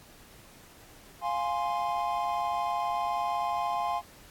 triangle chord, F minor, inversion none, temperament equal, 698.5 / 830.6 / 1046.5 Hz, F5 / Ab5 / C6, 0 / 0 / 0 cents, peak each -30 dBFS, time 1.21-4.02 s, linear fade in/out 50 ms, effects pink hiss -54 dBFS RMS until 4.3 s + AAC 64 kbps

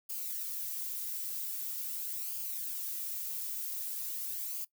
violet noise with flanger, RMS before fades -38 dBFS, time 0.09-4.65 s, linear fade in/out 10 ms, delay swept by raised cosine 0.52 to 2.82 ms, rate 0.44 Hz, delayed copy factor -0.5, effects noise-tail reverb RT60 0.1 s tail -20 dB re dry

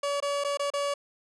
30% pulse tone with dropouts, 569 Hz, C#5, 45 cents sharp, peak -24 dBFS, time 0.03-0.94 s, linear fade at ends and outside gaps 5 ms, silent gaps 0.203-0.224 / 0.439-0.446 / 0.573-0.594 / 0.703-0.736 s, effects resampled to 22050 Hz

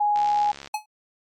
sine tone, 830.6 Hz, G#5, in tune, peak -18 dBFS, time 0-0.52 s, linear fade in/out 10 ms
click train, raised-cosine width 0.2 ms, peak -20 dBFS, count 37, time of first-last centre 0.16-0.674 s, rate 70.1 Hz
square tone with exponential decay, 850 Hz, G#5, 40 cents sharp, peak -22 dBFS, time 0.74-0.86 s, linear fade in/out 5 ms, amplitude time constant 24 ms
effects MP3 64 kbps

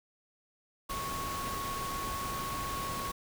sine tone in noise, 1104 Hz, C#6, 7 cents flat, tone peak -36 dBFS, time 0.89-3.12 s, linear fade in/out 10 ms, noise pink, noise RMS -39 dBFS, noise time 0.89-3.12 s, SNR 0 dB, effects none

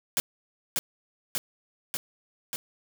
white noise with echo, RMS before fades -25 dBFS, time 0.17-0.2 s, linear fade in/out 0 ms, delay 590 ms, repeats 4, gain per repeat -2 dB, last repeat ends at 2.56 s, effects none

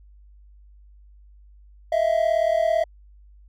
triangle tone pair together, 637.1 / 675 Hz, D#5 / E5, +41 / +41 cents, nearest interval minor second, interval 100 cents, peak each -19 dBFS, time 1.92-2.84 s, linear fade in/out 5 ms, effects added 50 Hz sine -47 dBFS peak until 3.48 s

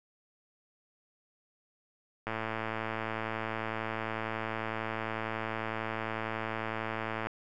click train, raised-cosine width 0.5 ms, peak -19 dBFS, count 556, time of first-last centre 2.27-7.27 s, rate 111 Hz, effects none

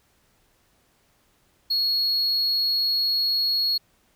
triangle tone, 4326 Hz, C#8, 43 cents flat, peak -19 dBFS, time 1.7-3.78 s, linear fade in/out 10 ms, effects pink hiss -64 dBFS RMS until 4.15 s

